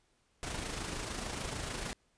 pink noise with amplitude modulation, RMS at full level -37 dBFS, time 0.43-1.93 s, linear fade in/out 0 ms, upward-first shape sine, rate 26.7 Hz, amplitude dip 45%, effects pink hiss -73 dBFS RMS until 2.17 s + resampled to 22050 Hz

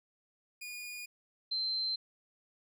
sawtooth / sine tone pair in turn, 2444 / 4110 Hz, D#7 / C8, -32 / -32 cents, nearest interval major sixth, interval 900 cents, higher second, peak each -38 / -31 dBFS, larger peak second, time 0.61-1.06 / 1.51-1.96 s, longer neither, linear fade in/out 10 ms, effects none

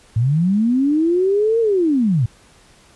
sine linear two-way sweep, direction up then down, 105.8 to 466.2 to 105.8 Hz, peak -13 dBFS, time 0.16-2.26 s, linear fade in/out 5 ms, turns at 1.6 s, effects pink hiss -50 dBFS RMS until 2.95 s + resampled to 24000 Hz

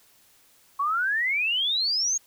sine exponential sweep, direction up, 1093 to 6690 Hz, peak -22 dBFS, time 0.79-2.18 s, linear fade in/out 10 ms, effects white hiss -59 dBFS RMS until 2.26 s

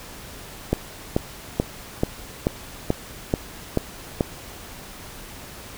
click train, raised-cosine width 2 ms, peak -5 dBFS, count 9, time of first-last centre 0.73-4.208 s, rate 2.3 Hz, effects pink hiss -40 dBFS RMS until 5.77 s

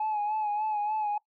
sine tone with vibrato, 847 Hz, G#5, 34 cents sharp, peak -25 dBFS, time 0-1.18 s, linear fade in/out 5 ms, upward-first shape sine, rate 3.4 Hz, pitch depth 45 cents each way, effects noise-tail reverb RT60 0.1 s tail -22 dB re dry + tanh soft clip ceiling -24 dBFS

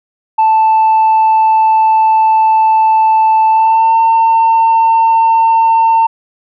sine tone with pitch glide, 880 to 903.7 Hz, A5 to A5, 0 to +46 cents, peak -4 dBFS, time 0.38-6.07 s, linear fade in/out 10 ms, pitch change +46 cents, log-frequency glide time 3.49-3.95 s, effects tanh soft clip ceiling -4 dBFS

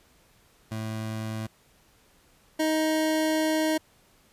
25% pulse tone pair in turn, 110 / 313.7 Hz, A2 / D#4, 0 / +14 cents, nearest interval octave + tritone, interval 1814 cents, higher second, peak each -27 / -19 dBFS, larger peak second, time 0.71-1.47 / 2.59-3.78 s, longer second, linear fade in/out 10 ms, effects pink hiss -61 dBFS RMS until 4.32 s + resampled to 32000 Hz

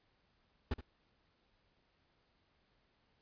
brown noise with echo, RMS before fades -34 dBFS, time 0.71-0.74 s, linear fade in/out 5 ms, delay 71 ms, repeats 1, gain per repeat -13 dB, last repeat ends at 0.811 s, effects pink hiss -75 dBFS RMS until 3.21 s + resampled to 11025 Hz

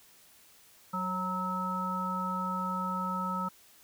harmonic tone with a mistuned harmonic, 185.3 Hz, F#3, 3 cents sharp, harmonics 1 / 3 / 5 / 7, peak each -35 / -44 / -37 / -33 dBFS, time 0.93-3.49 s, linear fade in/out 10 ms, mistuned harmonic 3, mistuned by -39 cents, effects white hiss -59 dBFS RMS until 3.83 s

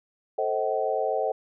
sine chord, A diminished seventh, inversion none, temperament just, 440 / 528 / 633.6 / 760.3 Hz, A4 / C5 / Eb5 / Gb5, 0 / +16 / +31 / +47 cents, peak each -29 dBFS, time 0.38-1.32 s, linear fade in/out 5 ms, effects none

